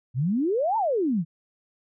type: exponential two-way sweep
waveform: sine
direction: up then down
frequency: 115 to 932.3 to 149.9 Hz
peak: -21 dBFS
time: 0.14-1.25 s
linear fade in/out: 50 ms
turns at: 0.77 s
effects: none